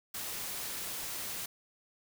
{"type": "noise", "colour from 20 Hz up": "white", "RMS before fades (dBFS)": -39, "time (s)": [0.14, 1.46], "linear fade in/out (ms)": 5, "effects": []}